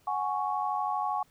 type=chord; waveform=sine; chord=F# suspended second; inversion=none; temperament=just; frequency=740 / 832.5 / 1110 Hz; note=F#5 / G#5 / C#6; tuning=0 / +4 / +2 cents; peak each=-33 / -31 / -32 dBFS; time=0.07-1.23 s; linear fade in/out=5 ms; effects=pink hiss -65 dBFS RMS until 1.3 s